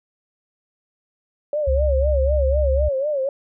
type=tone with vibrato; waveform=sine; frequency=565 Hz; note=C#5; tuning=33 cents sharp; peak=-19 dBFS; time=1.53-3.29 s; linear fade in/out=2 ms; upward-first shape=sine; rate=4 Hz; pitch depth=130 cents each way
type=tone; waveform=sine; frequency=68.1 Hz; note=C#2; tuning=30 cents flat; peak=-17 dBFS; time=1.67-2.89 s; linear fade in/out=10 ms
effects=none